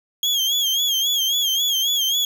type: tone with vibrato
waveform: 35% pulse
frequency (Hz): 3268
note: G#7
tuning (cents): -29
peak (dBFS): -16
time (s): 0.23-2.25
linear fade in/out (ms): 2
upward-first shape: sine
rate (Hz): 3.7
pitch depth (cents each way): 85
effects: none